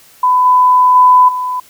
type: tone with level steps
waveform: sine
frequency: 1002 Hz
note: B5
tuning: 25 cents sharp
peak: -7 / -5 / -3 / -15 dBFS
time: 0.23-1.6 s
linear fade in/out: 5 ms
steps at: 0.45 / 0.95 / 1.28 s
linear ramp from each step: 10 ms
effects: white hiss -44 dBFS RMS until 1.69 s